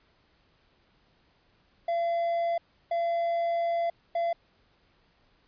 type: tone bursts at uneven times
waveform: triangle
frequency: 680 Hz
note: F5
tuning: 46 cents flat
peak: -23 dBFS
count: 3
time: 1.88-2.58 / 2.91-3.9 / 4.15-4.33 s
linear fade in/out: 5 ms
effects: pink hiss -66 dBFS RMS until 5.47 s + resampled to 11025 Hz